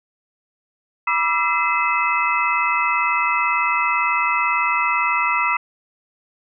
sine tone cluster, 970 / 1181 / 1339 / 2049 / 2593 Hz, B5 / D6 / E6 / C7 / E7, -31 / +9 / +27 / -37 / -29 cents, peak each -23 dBFS, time 1.07-5.57 s, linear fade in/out 5 ms, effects none

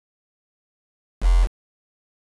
sine tone with quantisation, 43.65 Hz, F1, in tune, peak -12 dBFS, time 1.21-1.48 s, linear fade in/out 50 ms, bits 5, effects resampled to 24000 Hz

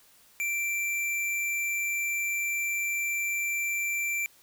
square tone, 2349 Hz, D7, in tune, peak -28 dBFS, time 0.4-4.26 s, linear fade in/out 0 ms, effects white hiss -59 dBFS RMS until 4.42 s

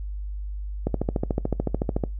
click train, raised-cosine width 2 ms, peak -10 dBFS, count 17, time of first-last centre 0.87-2.038 s, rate 13.7 Hz, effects noise-tail reverb RT60 0.2 s tail -23 dB re dry + added 50 Hz sine -29 dBFS peak until 2.19 s

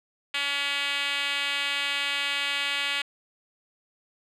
5% pulse tone with band-pass filter, 283.1 Hz, C#4, 37 cents sharp, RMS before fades -28 dBFS, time 0.34-3.02 s, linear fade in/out 5 ms, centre 2900 Hz, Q 1.4, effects none

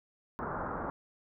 white low-pass noise, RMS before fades -37 dBFS, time 0.39-0.9 s, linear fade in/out 0 ms, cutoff 1400 Hz, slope 48 dB/octave, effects none

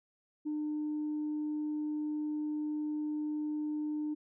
sine tone, 301.8 Hz, D4, 47 cents sharp, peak -31 dBFS, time 0.45-4.15 s, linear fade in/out 20 ms, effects tanh soft clip ceiling -29 dBFS

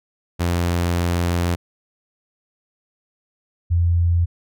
sawtooth / sine tone pair in turn, 86.7 / 85.8 Hz, F2 / F2, -12 / -30 cents, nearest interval unison, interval 18 cents, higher first, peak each -14 dBFS, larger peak neither, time 0.39-1.56 / 3.7-4.26 s, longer first, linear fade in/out 20 ms, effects none

